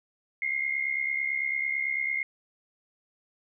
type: tone pair together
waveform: sine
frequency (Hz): 2074 / 2143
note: C7 / C7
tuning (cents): -16 / +41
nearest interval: minor second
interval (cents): 57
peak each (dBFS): -31 / -28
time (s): 0.42-2.23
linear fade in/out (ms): 2
effects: none